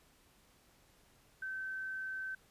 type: tone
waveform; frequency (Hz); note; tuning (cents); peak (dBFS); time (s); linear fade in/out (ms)
sine; 1540; G6; -31; -38; 1.42-2.35; 5
effects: pink hiss -67 dBFS RMS until 2.5 s + resampled to 32000 Hz